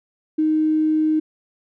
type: tone with tanh clipping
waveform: triangle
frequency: 311.1 Hz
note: D#4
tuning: in tune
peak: -15 dBFS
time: 0.38-1.2 s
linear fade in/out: 10 ms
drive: 3 dB
effects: none